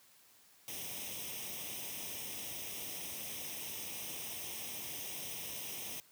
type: noise with comb filter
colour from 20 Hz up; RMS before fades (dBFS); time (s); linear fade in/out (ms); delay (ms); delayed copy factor
white; -43; 0.68-6; 0; 0.34; +0.75
effects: white hiss -64 dBFS RMS until 6.11 s + high-pass 80 Hz 12 dB/octave